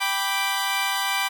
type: chord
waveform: 15% pulse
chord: G major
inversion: none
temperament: equal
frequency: 784 / 987.8 / 1174.7 Hz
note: G5 / B5 / D6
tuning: 0 / 0 / 0 cents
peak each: -20 / -20 / -22 dBFS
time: 0-1.29 s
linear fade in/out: 20 ms
effects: none